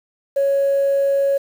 sine tone, 554.4 Hz, C#5, in tune, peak -13 dBFS, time 0.36-1.38 s, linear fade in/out 10 ms, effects tanh soft clip ceiling -11 dBFS + 7-bit

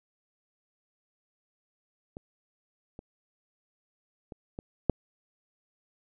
clicks, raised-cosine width 2 ms, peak -27 / -29 / -28 / -24 / -8 dBFS, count 5, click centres 2.169 / 2.991 / 4.322 / 4.589 / 4.897 s, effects none

